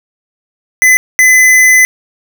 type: tone bursts at uneven times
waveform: square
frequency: 2020 Hz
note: B6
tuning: 39 cents sharp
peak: -4 dBFS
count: 2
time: 0.82-0.97 / 1.19-1.85 s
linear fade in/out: 0 ms
effects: none